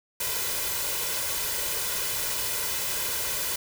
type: noise with comb filter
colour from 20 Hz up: white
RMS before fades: -29 dBFS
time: 0.2-3.56 s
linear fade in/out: 5 ms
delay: 2 ms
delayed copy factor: +0.6
effects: none